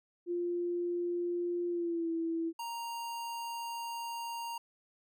sine tone with pitch glide, 349.2 to 330 Hz, F4 to E4, 0 to +2 cents, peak -31 dBFS, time 0.26-2.53 s, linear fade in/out 50 ms, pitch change -98 cents, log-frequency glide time 1.69-2.1 s
square tone, 933 Hz, A#5, 1 cent sharp, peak -38 dBFS, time 2.59-4.58 s, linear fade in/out 5 ms
effects none

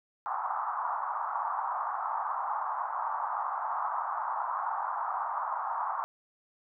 white band-pass noise, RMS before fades -33 dBFS, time 0.26-6.04 s, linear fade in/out 0 ms, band 780 to 1200 Hz, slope 48 dB/octave, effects none

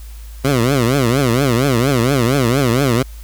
15% pulse tone with vibrato, 128 Hz, C3, 38 cents flat, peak -6 dBFS, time 0.44-3.03 s, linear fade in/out 10 ms, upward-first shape triangle, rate 4.3 Hz, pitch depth 240 cents each way, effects added 54 Hz sine -30 dBFS peak until 3.23 s + white hiss -45 dBFS RMS until 3.23 s

